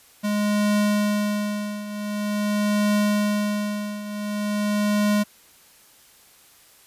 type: tone with tremolo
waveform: square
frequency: 207.7 Hz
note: G#3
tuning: in tune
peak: -18 dBFS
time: 0.23-5.24 s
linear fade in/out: 20 ms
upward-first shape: triangle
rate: 0.46 Hz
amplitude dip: 80%
effects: white hiss -53 dBFS RMS until 6.86 s + resampled to 32000 Hz